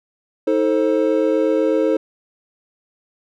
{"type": "chord", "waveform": "triangle", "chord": "A diminished", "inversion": "second", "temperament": "just", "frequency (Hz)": [316.8, 440, 528], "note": ["Eb4", "A4", "C5"], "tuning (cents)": [31, 0, 16], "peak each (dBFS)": -17, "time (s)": [0.47, 1.97], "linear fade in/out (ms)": 5, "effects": []}